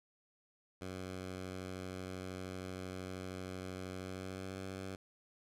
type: tone with pitch glide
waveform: 10% pulse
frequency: 92.9 to 95.18 Hz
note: F#2 to F#2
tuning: +7 to +49 cents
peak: -34 dBFS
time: 0.81-4.96 s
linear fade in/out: 5 ms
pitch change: +42 cents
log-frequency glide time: 3.97-4.55 s
effects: low-pass 11000 Hz 12 dB/octave